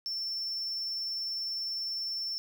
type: tone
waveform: triangle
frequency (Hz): 5390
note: E8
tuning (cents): +38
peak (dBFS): -31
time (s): 0.06-2.38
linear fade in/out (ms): 0
effects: none